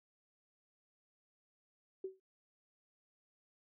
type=tone with exponential decay; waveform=sine; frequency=380 Hz; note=F#4; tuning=46 cents sharp; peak=-35 dBFS; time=2.04-2.2 s; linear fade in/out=5 ms; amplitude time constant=33 ms; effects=noise-tail reverb RT60 0.1 s tail -21 dB re dry